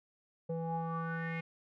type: tone with low-pass filter sweep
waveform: square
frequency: 164.81 Hz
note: E3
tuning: in tune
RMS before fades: -37 dBFS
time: 0.49-1.41 s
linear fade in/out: 10 ms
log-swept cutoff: 560 to 2300 Hz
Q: 6.9
effects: none